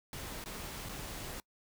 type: noise with dropouts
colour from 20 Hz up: pink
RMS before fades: -43 dBFS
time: 0.13-1.4 s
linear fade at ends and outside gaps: 1 ms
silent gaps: 0.44-0.459 / 0.888-0.892 s
effects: noise-tail reverb RT60 0.1 s tail -24 dB re dry